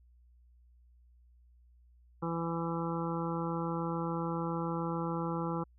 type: harmonic tone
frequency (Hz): 167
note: E3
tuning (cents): +23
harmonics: 1 / 2 / 3 / 5 / 6 / 7 / 8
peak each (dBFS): -35 / -38 / -40 / -42 / -43 / -43 / -44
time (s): 2.22-5.64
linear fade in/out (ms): 10
effects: added 60 Hz sine -59 dBFS peak until 5.78 s